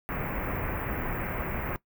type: band-stop noise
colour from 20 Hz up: pink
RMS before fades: -32 dBFS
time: 0.09-1.76 s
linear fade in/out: 0 ms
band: 2400 to 15000 Hz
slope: 48 dB/octave
effects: noise-tail reverb RT60 0.1 s tail -19 dB re dry